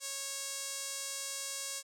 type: tone with band-pass filter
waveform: sawtooth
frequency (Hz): 550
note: C#5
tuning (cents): -14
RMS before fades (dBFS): -40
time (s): 0-1.83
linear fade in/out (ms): 50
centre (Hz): 7600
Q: 1.8
effects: none